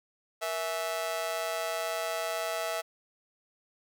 sawtooth tone with amplitude modulation, 656 Hz, E5, 9 cents flat, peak -23 dBFS, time 0.41-2.82 s, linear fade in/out 20 ms, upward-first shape sine, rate 182 Hz, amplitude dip 85%, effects none

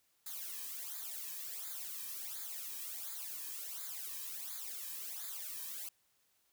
blue noise with flanger, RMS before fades -44 dBFS, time 0.26-5.89 s, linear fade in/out 5 ms, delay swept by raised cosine 0.35 to 1.45 ms, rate 1.4 Hz, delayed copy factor -0.95, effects white hiss -75 dBFS RMS until 6.52 s

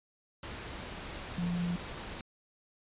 sine tone in noise, 174.61 Hz, F3, in tune, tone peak -30 dBFS, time 1.38-1.76 s, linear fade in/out 2 ms, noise pink, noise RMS -42 dBFS, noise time 0.43-2.21 s, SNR +9 dB, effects resampled to 8000 Hz

